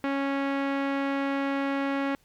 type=tone with low-pass filter; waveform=sawtooth; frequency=276.3 Hz; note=C#4; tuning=6 cents flat; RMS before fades=-28 dBFS; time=0.04-2.15 s; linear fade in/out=0 ms; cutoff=2200 Hz; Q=1.3; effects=pink hiss -64 dBFS RMS until 2.24 s